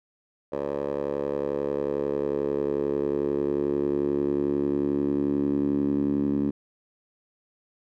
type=tone with band-pass filter sweep; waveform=10% pulse; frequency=71.2 Hz; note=C#2; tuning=47 cents sharp; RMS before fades=-26 dBFS; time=0.52-6.51 s; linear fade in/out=10 ms; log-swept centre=570 to 260 Hz; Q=3.6; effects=none